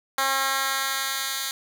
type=tone with high-pass filter sweep; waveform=10% pulse; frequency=269.6 Hz; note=C#4; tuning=48 cents flat; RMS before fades=-26 dBFS; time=0.18-1.51 s; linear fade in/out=2 ms; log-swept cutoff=910 to 3000 Hz; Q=0.77; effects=none